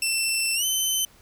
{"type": "tone with pitch glide", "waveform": "15% pulse", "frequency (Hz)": [2682, 3063], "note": ["E7", "G7"], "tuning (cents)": [29, -41], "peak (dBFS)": -15, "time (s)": [0.02, 1.05], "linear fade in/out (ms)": 2, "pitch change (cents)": 230, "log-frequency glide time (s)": [0.55, 0.65], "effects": ["pink hiss -55 dBFS RMS until 1.21 s"]}